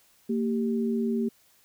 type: tone pair together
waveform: sine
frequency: 228.7 / 392 Hz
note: A#3 / G4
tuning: -33 / 0 cents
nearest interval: major sixth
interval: 933 cents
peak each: -25 / -30 dBFS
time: 0.29-1.29 s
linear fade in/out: 10 ms
effects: white hiss -62 dBFS RMS until 1.64 s